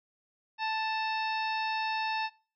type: harmonic tone with a mistuned harmonic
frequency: 880 Hz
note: A5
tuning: in tune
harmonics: 1 / 2 / 3 / 4 / 5 / 6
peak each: -31 / -37 / -37 / -42 / -45 / -45 dBFS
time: 0.58-2.3 s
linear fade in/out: 50 ms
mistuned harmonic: 4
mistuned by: +90 cents
effects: noise-tail reverb RT60 0.4 s tail -23 dB re dry